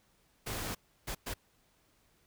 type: noise bursts at uneven times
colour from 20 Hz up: pink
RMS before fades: -38 dBFS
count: 3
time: 0.46-0.75 / 1.07-1.15 / 1.26-1.34 s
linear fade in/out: 10 ms
effects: pink hiss -70 dBFS RMS until 2.26 s